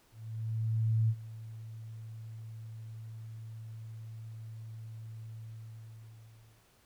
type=tone with ADSR envelope; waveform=sine; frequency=111.5 Hz; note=A2; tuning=23 cents sharp; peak=-24 dBFS; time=0.11-6.69 s; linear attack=980 ms; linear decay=59 ms; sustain=-18 dB; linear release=1300 ms; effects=pink hiss -66 dBFS RMS until 6.85 s